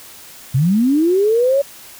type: linear sweep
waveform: sine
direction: up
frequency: 121 to 570 Hz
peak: -11 dBFS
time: 0.54-1.62 s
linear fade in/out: 10 ms
effects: white hiss -39 dBFS RMS until 1.99 s